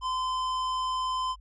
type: tone with hard clipping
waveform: triangle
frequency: 1027 Hz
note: C6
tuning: 33 cents flat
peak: -29 dBFS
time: 0.01-1.36 s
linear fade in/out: 50 ms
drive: 15 dB
effects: added 50 Hz sine -48 dBFS peak until 1.4 s + resampled to 24000 Hz